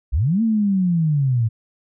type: linear two-way sweep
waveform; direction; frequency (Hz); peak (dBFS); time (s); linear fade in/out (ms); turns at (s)
sine; up then down; 50.5 to 230 to 108.2; -15; 0.12-1.49; 20; 0.42
effects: none